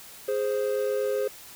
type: tone pair together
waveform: triangle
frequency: 415.3 / 523.2 Hz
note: G#4 / C5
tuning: 0 / 0 cents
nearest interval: major third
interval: 400 cents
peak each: -25 dBFS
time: 0.28-1.28 s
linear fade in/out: 5 ms
effects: white hiss -46 dBFS RMS until 1.55 s